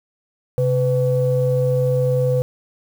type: tone pair together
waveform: sine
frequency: 132.9 / 501.8 Hz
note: C3 / B4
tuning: +27 / +28 cents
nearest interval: octave + major seventh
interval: 2301 cents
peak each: -17 dBFS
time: 0.58-2.42 s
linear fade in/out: 0 ms
effects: tanh soft clip ceiling -8 dBFS + 7-bit